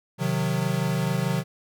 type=chord; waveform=square; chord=C diminished; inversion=none; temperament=equal with one note detuned; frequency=130.81 / 155.56 / 182.24 Hz; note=C3 / Eb3 / Gb3; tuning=0 / 0 / -26 cents; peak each=-28 dBFS; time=0.18-1.44 s; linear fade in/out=50 ms; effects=none